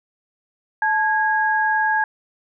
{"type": "tone pair together", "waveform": "sine", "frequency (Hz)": [869, 1645.2], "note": ["A5", "G#6"], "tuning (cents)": [-22, -17], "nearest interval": "major seventh", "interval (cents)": 1105, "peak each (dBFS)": -19, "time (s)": [0.82, 2.04], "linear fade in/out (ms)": 2, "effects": []}